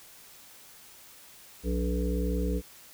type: harmonic tone with a mistuned harmonic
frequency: 61 Hz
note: B1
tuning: 21 cents flat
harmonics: 1 / 3 / 5 / 7 / 8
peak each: -28 / -33 / -35 / -36 / -37 dBFS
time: 1.63-2.62 s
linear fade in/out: 50 ms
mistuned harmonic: 5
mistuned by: -95 cents
effects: white hiss -52 dBFS RMS until 2.93 s